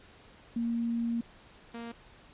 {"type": "tone pair in turn", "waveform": ["sine", "sawtooth"], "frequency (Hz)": [233.1, 233.1], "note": ["A#3", "A#3"], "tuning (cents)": [0, 0], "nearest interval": "unison", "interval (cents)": 0, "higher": "neither", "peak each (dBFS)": [-28, -35], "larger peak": "first", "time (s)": [[0.56, 1.21], [1.74, 1.92]], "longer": "first", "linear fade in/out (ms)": 5, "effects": ["pink hiss -56 dBFS RMS until 2.33 s", "resampled to 8000 Hz"]}